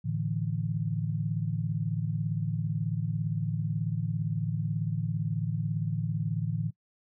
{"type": "chord", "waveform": "sine", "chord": "A suspended fourth", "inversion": "none", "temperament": "equal", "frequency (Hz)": [110, 146.83, 164.81], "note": ["A2", "D3", "E3"], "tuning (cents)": [0, 0, 0], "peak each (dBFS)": -32, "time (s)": [0.04, 6.71], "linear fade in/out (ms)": 20, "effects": ["noise-tail reverb RT60 0.1 s tail -22 dB re dry"]}